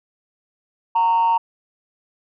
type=tone with amplitude modulation; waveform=sine; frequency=921 Hz; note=A#5; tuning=21 cents flat; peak=-10 dBFS; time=0.95-1.38 s; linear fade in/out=10 ms; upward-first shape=sine; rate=185 Hz; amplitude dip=55%; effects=tanh soft clip ceiling -11 dBFS